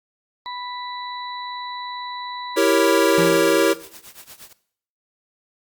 harmonic tone, 987.8 Hz, B5, in tune, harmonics 1 / 2 / 4, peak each -30 / -39 / -35 dBFS, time 0.46-3.27 s, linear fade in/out 0 ms
square chord, E diminished seventh, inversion none, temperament equal, 329.6 / 392 / 466.2 / 554.4 Hz, E4 / G4 / Bb4 / Db5, 0 / 0 / 0 / 0 cents, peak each -21 dBFS, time 2.56-3.74 s, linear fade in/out 20 ms
white noise with tremolo, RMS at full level -39 dBFS, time 2.99-4.53 s, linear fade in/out 5 ms, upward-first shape triangle, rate 8.5 Hz, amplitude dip 95%
square tone with exponential decay, 170.1 Hz, F3, 45 cents flat, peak -21 dBFS, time 3.18-3.87 s, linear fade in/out 2 ms, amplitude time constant 150 ms
effects noise-tail reverb RT60 0.6 s tail -17 dB re dry + Opus 48 kbps

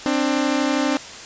sawtooth tone pair together, 264.4 / 296.8 Hz, C4 / D4, +18 / +18 cents, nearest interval major second, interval 200 cents, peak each -17 dBFS, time 0.06-0.97 s, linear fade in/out 0 ms, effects white hiss -36 dBFS RMS until 1.25 s + resampled to 16000 Hz

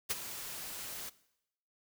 white noise with ADSR envelope, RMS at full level -31 dBFS, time 0.09-1.1 s, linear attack 20 ms, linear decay 27 ms, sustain -12 dB, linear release 16 ms, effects noise-tail reverb RT60 0.8 s tail -19 dB re dry

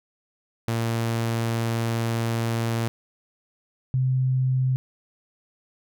sawtooth / sine tone pair in turn, 115.1 / 129.65 Hz, A#2 / C3, -22 / -15 cents, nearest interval major second, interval 207 cents, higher second, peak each -19 dBFS, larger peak neither, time 0.68-2.88 / 3.94-4.76 s, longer first, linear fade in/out 0 ms, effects none

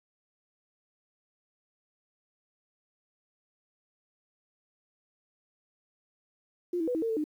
sine tone with pitch steps, 352.5 / 324.8 / 493.8 / 322.1 / 455.3 / 444.8 / 303.7 Hz, F4 / E4 / B4 / E4 / A#4 / A4 / D#4, +16 / -26 / 0 / -40 / -41 / +19 / -42 cents, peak -27 dBFS, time 6.73-7.241 s, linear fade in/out 5 ms, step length 73 ms, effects 10-bit

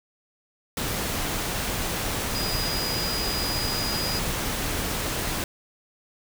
sine tone in noise, 4917 Hz, D#8, 21 cents flat, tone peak -29 dBFS, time 2.35-4.19 s, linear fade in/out 2 ms, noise pink, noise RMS -28 dBFS, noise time 0.77-5.44 s, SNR -4 dB, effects none

